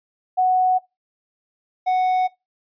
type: tone pair in turn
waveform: sine / triangle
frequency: 740 / 740 Hz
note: F#5 / F#5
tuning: 0 / 0 cents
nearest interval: unison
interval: 0 cents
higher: neither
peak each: -14 dBFS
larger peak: neither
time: 0.37-0.79 / 1.86-2.28 s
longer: neither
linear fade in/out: 20 ms
effects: noise-tail reverb RT60 0.2 s tail -21 dB re dry + resampled to 11025 Hz